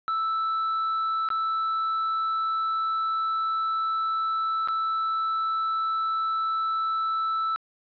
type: tone with dropouts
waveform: triangle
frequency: 1318.5 Hz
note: E6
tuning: in tune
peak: -22 dBFS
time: 0.08-7.56 s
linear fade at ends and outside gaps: 0 ms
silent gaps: 1.288-1.303 / 4.675-4.685 s
effects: resampled to 11025 Hz + 10-bit